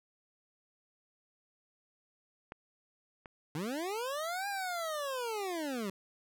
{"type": "clicks", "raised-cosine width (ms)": 0.5, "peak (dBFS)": [-28, -32], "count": 2, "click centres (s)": [2.521, 3.258]}
{"type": "linear two-way sweep", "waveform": "25% pulse", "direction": "up then down", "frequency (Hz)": [140.7, 816, 185.6], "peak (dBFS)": -31, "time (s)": [3.55, 5.9], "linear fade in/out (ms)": 2, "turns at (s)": 4.48}
{"effects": []}